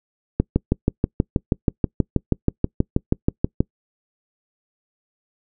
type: click train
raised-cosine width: 3 ms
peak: -3 dBFS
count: 21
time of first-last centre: 0.4-3.605 s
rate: 6.24 Hz
effects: noise-tail reverb RT60 0.1 s tail -26 dB re dry